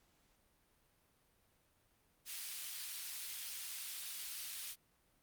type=high-pass noise; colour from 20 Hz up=pink; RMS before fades=-45 dBFS; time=2.25-4.76 s; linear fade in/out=50 ms; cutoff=3300 Hz; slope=12 dB/octave; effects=pink hiss -74 dBFS RMS until 5.22 s + Opus 48 kbps